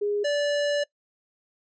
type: tone pair in turn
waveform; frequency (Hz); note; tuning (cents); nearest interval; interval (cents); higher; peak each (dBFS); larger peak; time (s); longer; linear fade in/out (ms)
sine / square; 411.7 / 581; G#4 / D5; -15 / -19; tritone; 596; second; -23 / -23; neither; 0.01-0.24 / 0.24-0.84; second; 10
effects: noise-tail reverb RT60 0.1 s tail -21 dB re dry + resampled to 16000 Hz